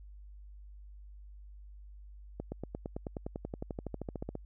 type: accelerating click train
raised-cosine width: 2 ms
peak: -24 dBFS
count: 23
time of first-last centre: 2.4-4.353 s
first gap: 120 ms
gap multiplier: 0.97
effects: added 50 Hz sine -48 dBFS peak until 4.45 s